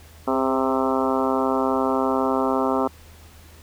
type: harmonic tone with a mistuned harmonic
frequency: 131.8 Hz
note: C3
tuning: 13 cents sharp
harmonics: 2 / 3 / 4 / 5 / 6 / 7 / 8 / 9 / 10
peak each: -24 / -26 / -27 / -28 / -29 / -29 / -30 / -31 / -31 dBFS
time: 0.27-2.88 s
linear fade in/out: 10 ms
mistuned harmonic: 3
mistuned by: +25 cents
effects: added 79 Hz sine -46 dBFS peak until 3.62 s + pink hiss -50 dBFS RMS until 3.62 s